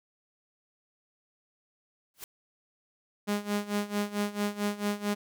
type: noise with exponential growth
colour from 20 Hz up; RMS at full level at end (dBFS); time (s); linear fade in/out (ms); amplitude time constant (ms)
white; -37; 2.14-2.24; 1; 20
type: tone with tremolo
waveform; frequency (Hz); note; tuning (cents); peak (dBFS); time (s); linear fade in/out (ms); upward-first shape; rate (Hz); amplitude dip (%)
sawtooth; 205.7; G#3; -16; -22; 3.27-5.15; 20; sine; 4.5; 85
effects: none